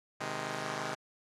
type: chord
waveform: 5% pulse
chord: Ab major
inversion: first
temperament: just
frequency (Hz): 129.78 / 155.74 / 207.7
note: C3 / Eb3 / Ab3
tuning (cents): -14 / +2 / 0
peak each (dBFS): -29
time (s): 0.2-0.95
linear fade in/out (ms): 10
effects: low-pass 8000 Hz 12 dB/octave + AAC 48 kbps